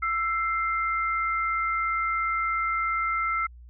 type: tone pair together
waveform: sine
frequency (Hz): 1330.1 / 2093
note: E6 / C7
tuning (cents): +15 / 0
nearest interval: minor sixth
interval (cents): 785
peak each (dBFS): -25 / -29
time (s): 0.02-3.47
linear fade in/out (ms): 10
effects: added 60 Hz sine -44 dBFS peak until 3.69 s